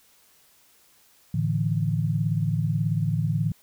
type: chord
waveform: sine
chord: A suspended fourth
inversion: none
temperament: just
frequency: 110 / 146.67 / 165 Hz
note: A2 / D3 / E3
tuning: 0 / -2 / +2 cents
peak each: -26 dBFS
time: 1.34-3.52 s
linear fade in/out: 5 ms
effects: white hiss -59 dBFS RMS until 3.62 s